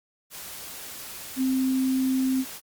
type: tone in noise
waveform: sine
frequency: 261.6 Hz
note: C4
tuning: in tune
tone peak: -21 dBFS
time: 1.36-2.45 s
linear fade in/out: 50 ms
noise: white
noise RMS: -39 dBFS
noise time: 0.3-2.61 s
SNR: +15 dB
effects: Opus 48 kbps